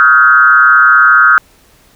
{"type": "tone with frequency modulation", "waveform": "sine", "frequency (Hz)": 1402, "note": "F6", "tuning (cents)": 6, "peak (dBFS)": -3, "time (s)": [0, 1.38], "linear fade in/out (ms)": 0, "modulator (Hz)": 135, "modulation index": 1.2, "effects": ["pink hiss -47 dBFS RMS until 1.95 s"]}